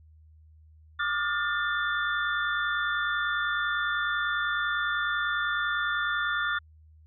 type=tone cluster; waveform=sine; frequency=1179 / 1229 / 1425 / 1787 / 3520 Hz; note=D6 / D#6 / F6 / A6 / A7; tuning=+6 / -22 / +34 / +26 / 0 cents; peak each=-34 / -37 / -28 / -32 / -37 dBFS; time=0.99-6.59 s; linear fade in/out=10 ms; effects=added 78 Hz sine -52 dBFS peak until 7.06 s